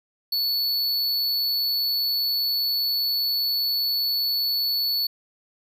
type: tone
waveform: square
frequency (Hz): 4435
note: C#8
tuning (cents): 0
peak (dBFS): -22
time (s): 0.32-5.07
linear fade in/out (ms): 5
effects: none